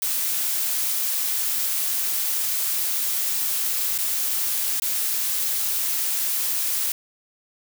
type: noise with dropouts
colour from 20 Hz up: blue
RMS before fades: -24 dBFS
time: 0.02-6.92 s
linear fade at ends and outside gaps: 2 ms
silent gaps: 3.979-3.986 / 4.799-4.82 s
effects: none